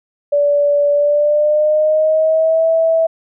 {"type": "tone with pitch glide", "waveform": "sine", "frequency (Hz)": [578, 652.5], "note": ["D5", "E5"], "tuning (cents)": [-28, -18], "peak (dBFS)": -10, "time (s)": [0.32, 3.07], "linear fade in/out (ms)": 10, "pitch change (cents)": 210, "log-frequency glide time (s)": [0.92, 2.67], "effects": []}